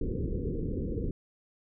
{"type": "low-pass noise", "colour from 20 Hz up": "pink", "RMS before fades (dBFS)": -32, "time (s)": [0.01, 1.11], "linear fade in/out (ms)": 5, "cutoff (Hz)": 500, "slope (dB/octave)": 96, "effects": []}